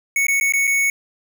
square tone with dropouts, 2217 Hz, C#7, in tune, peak -16 dBFS, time 0.16-0.9 s, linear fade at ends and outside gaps 2 ms, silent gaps 0.268-0.283 / 0.4-0.41 / 0.523-0.536 / 0.671-0.675 s, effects 9-bit

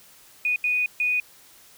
sine tone bursts at uneven times, 2474 Hz, D#7, 10 cents flat, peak -20 dBFS, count 3, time 0.45-0.56 / 0.64-0.86 / 1-1.2 s, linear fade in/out 2 ms, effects white hiss -52 dBFS RMS until 1.77 s

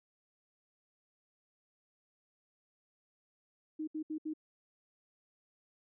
sine tone bursts, 311.1 Hz, D#4, in tune, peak -35 dBFS, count 4, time 3.79-4.337 s, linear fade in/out 10 ms, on 85 ms, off 69 ms, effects none

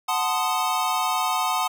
square chord, F# diminished seventh, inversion none, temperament equal with one note detuned, 740 / 880 / 1033.3 / 1244.5 Hz, F#5 / A5 / C6 / Eb6, 0 / 0 / -22 / 0 cents, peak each -28 dBFS, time 0.08-1.68 s, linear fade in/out 10 ms, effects none

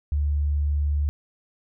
sine tone, 73 Hz, D2, 10 cents flat, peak -20 dBFS, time 0.12-1.09 s, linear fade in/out 0 ms, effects none

